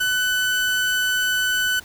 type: tone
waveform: 30% pulse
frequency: 1499 Hz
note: F#6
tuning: 22 cents sharp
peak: -16 dBFS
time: 0-1.8 s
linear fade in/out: 10 ms
effects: pink hiss -45 dBFS RMS until 1.84 s